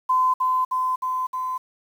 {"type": "tone with echo", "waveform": "sine", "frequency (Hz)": 1023, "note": "C6", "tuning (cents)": -39, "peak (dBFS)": -16, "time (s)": [0.09, 0.34], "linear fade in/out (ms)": 10, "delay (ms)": 310, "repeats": 4, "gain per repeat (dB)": -2, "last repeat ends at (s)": 1.58, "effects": ["8-bit"]}